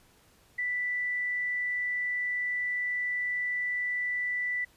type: tone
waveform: sine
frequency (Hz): 1975.5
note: B6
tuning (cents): 0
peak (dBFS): -28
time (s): 0.58-4.65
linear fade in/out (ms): 10
effects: pink hiss -62 dBFS RMS until 4.76 s + resampled to 32000 Hz